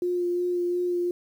sine tone with vibrato, 353.8 Hz, F4, 23 cents sharp, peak -23 dBFS, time 0.02-1.11 s, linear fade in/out 2 ms, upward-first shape sine, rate 2.8 Hz, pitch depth 15 cents each way, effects 9-bit

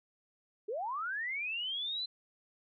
sine linear sweep, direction up, 385.5 to 4102 Hz, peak -34 dBFS, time 0.68-2.06 s, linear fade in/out 10 ms, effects none

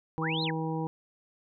harmonic tone, 160.3 Hz, E3, 48 cents flat, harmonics 1 / 2 / 3 / 5 / 6, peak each -32 / -35 / -37 / -39 / -40 dBFS, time 0.18-0.87 s, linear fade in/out 0 ms
sine linear two-way sweep, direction up then down, 927 to 4224 to 1428 Hz, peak -31 dBFS, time 0.21-0.51 s, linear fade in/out 10 ms, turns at 0.43 s
effects none

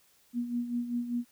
sine tone with tremolo, 240.4 Hz, B3, 46 cents flat, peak -27 dBFS, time 0.33-1.25 s, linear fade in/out 50 ms, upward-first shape sine, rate 5.1 Hz, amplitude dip 65%, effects white hiss -65 dBFS RMS until 1.31 s

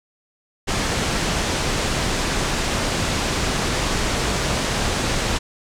pink low-pass noise, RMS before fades -22 dBFS, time 0.67-5.39 s, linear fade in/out 20 ms, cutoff 8200 Hz, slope 24 dB/octave, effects none

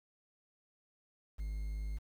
triangle tone with quantisation, 51.91 Hz, G#1, in tune, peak -34 dBFS, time 1.38-1.99 s, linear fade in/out 20 ms, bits 10, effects none

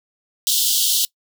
pink high-pass noise, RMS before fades -18 dBFS, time 0.47-1.05 s, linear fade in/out 0 ms, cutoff 3000 Hz, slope 96 dB/octave, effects noise-tail reverb RT60 0.1 s tail -23 dB re dry

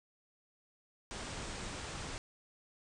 pink low-pass noise, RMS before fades -43 dBFS, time 1.11-2.18 s, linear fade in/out 0 ms, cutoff 9100 Hz, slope 96 dB/octave, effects none

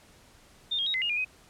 sine tone with pitch steps, 3625 / 3247 / 3786 / 2048 / 2848 / 2422 / 2515 Hz, A#7 / G#7 / A#7 / C7 / F7 / D#7 / D#7, -49 / -40 / +26 / -38 / +33 / -47 / +18 cents, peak -26 dBFS, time 0.71-1.249 s, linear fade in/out 10 ms, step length 77 ms, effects pink hiss -57 dBFS RMS until 1.49 s + low-pass 11000 Hz 12 dB/octave

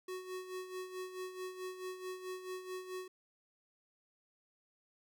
square tone with tremolo, 370 Hz, F#4, in tune, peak -40 dBFS, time 0.08-3.08 s, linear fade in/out 5 ms, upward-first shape sine, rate 4.6 Hz, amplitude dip 65%, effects none

